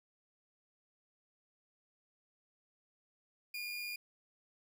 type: tone with amplitude modulation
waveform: 30% pulse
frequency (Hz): 2424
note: D#7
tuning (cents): -46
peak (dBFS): -36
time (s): 3.54-3.96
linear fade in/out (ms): 5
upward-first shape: sine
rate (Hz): 94.8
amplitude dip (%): 25
effects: none